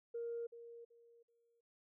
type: tone with echo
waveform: sine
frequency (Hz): 468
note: A#4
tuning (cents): +7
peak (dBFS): -39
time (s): 0.14-0.47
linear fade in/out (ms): 10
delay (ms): 380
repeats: 3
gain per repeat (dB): -12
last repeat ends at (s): 1.61
effects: tanh soft clip ceiling -35 dBFS